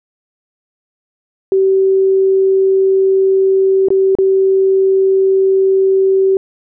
sine tone with dropouts, 384.2 Hz, G4, 35 cents flat, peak -8 dBFS, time 1.52-6.37 s, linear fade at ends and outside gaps 1 ms, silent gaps 3.885-3.904 / 4.152-4.186 s, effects none

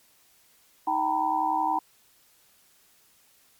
sine tone cluster, 314.5 / 774 / 909 / 980 Hz, D#4 / G5 / A#5 / B5, +19 / -22 / -44 / -14 cents, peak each -34 / -27 / -27 / -28 dBFS, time 0.87-1.79 s, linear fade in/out 5 ms, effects white hiss -61 dBFS RMS until 3.59 s + MP3 96 kbps

